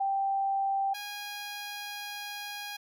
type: tone pair in turn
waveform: sine / 10% pulse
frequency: 784 / 821.1 Hz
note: G5 / G#5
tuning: 0 / -20 cents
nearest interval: minor second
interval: 80 cents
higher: second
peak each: -26 / -29 dBFS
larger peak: first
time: 0-0.94 / 0.94-2.77 s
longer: second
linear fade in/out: 10 ms
effects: none